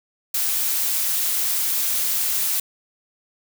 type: noise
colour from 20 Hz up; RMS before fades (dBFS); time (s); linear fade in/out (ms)
blue; -22; 0.34-2.6; 5
effects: none